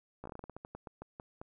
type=slowing click train; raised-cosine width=1 ms; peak=-30 dBFS; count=16; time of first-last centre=0.24-1.415 s; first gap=15 ms; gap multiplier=1.21; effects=none